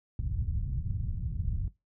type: low-pass noise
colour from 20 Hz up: white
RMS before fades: -32 dBFS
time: 0.19-1.68 s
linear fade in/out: 2 ms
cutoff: 110 Hz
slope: 24 dB/octave
effects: noise-tail reverb RT60 0.2 s tail -18 dB re dry